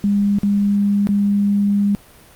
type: tone with dropouts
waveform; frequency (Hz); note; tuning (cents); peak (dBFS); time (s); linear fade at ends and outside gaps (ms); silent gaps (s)
sine; 202.4; G#3; -44; -13; 0.04-1.95; 0; 0.386-0.433 / 1.071-1.09
effects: pink hiss -46 dBFS RMS until 2.35 s + Opus 48 kbps